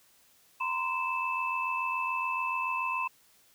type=tone cluster; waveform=sine; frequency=945 / 1032 / 2632 Hz; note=A#5 / C6 / E7; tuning=+23 / -24 / -3 cents; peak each=-37 / -31 / -33 dBFS; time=0.6-3.08 s; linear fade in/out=10 ms; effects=white hiss -63 dBFS RMS until 3.54 s